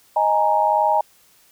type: chord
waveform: sine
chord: D# suspended fourth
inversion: none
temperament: equal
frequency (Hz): 622.3 / 830.6 / 932.3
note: D#5 / G#5 / A#5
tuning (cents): 0 / 0 / 0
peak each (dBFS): -21 / -18 / -19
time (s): 0.16-1.01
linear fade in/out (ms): 5
effects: white hiss -55 dBFS RMS until 1.51 s